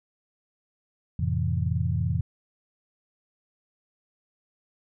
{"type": "chord", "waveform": "sine", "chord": "F major seventh", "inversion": "none", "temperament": "equal", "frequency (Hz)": [87.31, 110, 130.81, 164.81], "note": ["F2", "A2", "C3", "E3"], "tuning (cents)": [0, 0, 0, 0], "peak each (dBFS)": [-27, -29, -29, -30], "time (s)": [1.19, 2.21], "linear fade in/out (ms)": 5, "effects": []}